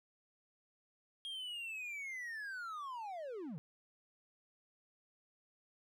triangle linear sweep, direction down, 3258 to 135.8 Hz, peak -40 dBFS, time 1.25-3.58 s, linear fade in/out 0 ms, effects none

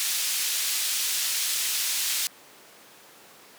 pink band-pass noise, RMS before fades -27 dBFS, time 0-2.27 s, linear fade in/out 0 ms, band 3400 to 16000 Hz, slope 12 dB/octave, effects pink hiss -50 dBFS RMS until 3.58 s + high-pass 300 Hz 12 dB/octave

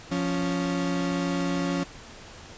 35% pulse tone pair together, 175.38 / 277.2 Hz, F3 / C#4, +8 / 0 cents, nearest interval minor sixth, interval 792 cents, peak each -26 dBFS, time 0.11-1.84 s, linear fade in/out 10 ms, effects pink hiss -45 dBFS RMS until 2.57 s + resampled to 16000 Hz

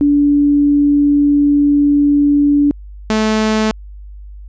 sine / sawtooth tone pair in turn, 288.7 / 217.4 Hz, D4 / A3, -30 / -21 cents, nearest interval perfect fourth, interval 491 cents, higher first, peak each -8 dBFS, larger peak neither, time 0.01-2.71 / 3.1-3.71 s, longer first, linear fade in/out 0 ms, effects added 50 Hz sine -30 dBFS peak until 4.48 s + resampled to 16000 Hz

